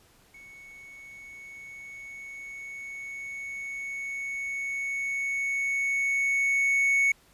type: tone with level ramp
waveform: triangle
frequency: 2217 Hz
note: C#7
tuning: in tune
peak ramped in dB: -45 to -18 dBFS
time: 0.34-7.12 s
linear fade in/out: 5 ms
effects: pink hiss -60 dBFS RMS until 7.33 s + resampled to 32000 Hz